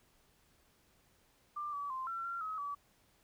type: tone with pitch steps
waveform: sine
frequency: 1188 / 1145 / 1044 / 1353 / 1374 / 1276 / 1146 Hz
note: D6 / D6 / C6 / E6 / F6 / D#6 / D6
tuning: +20 / -44 / -4 / +45 / -29 / +43 / -43 cents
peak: -37 dBFS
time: 1.56-2.75 s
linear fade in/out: 10 ms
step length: 170 ms
effects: pink hiss -70 dBFS RMS until 3.23 s